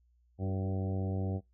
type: harmonic tone with a mistuned harmonic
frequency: 95.8 Hz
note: G2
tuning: 39 cents flat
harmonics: 1 / 2 / 3 / 4 / 5 / 6 / 7 / 8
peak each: -32 / -38 / -42 / -44 / -46 / -48 / -49 / -50 dBFS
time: 0.38-1.41 s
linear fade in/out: 50 ms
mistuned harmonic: 4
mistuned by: -23 cents
effects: noise-tail reverb RT60 0.2 s tail -25 dB re dry + added 60 Hz sine -65 dBFS peak until 1.53 s